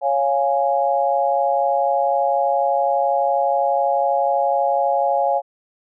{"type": "chord", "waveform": "sine", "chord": "Db major", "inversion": "none", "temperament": "equal", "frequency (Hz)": [554.4, 698.5, 830.6], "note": ["Db5", "F5", "Ab5"], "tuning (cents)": [0, 0, 0], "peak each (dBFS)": -20, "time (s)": [0.01, 5.42], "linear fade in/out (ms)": 50, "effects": []}